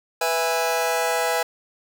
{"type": "chord", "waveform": "sawtooth", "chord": "E major", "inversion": "second", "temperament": "just", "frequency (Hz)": [494.4, 659.3, 824.1], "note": ["B4", "E5", "G#5"], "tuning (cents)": [2, 0, -14], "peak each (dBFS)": -21, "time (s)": [0.21, 1.43], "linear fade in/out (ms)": 5, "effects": []}